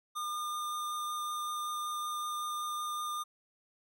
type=tone with vibrato; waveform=square; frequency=1209 Hz; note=D6; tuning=50 cents sharp; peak=-35 dBFS; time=0.15-3.24 s; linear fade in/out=20 ms; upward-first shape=triangle; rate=5.3 Hz; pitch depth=10 cents each way; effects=none